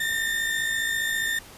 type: tone pair together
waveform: 35% pulse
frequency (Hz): 1799 / 1853.9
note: A6 / A#6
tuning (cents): +38 / -10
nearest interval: minor second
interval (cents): 52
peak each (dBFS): -23 / -30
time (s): 0-1.39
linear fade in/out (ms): 5
effects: pink hiss -46 dBFS RMS until 1.57 s + resampled to 32000 Hz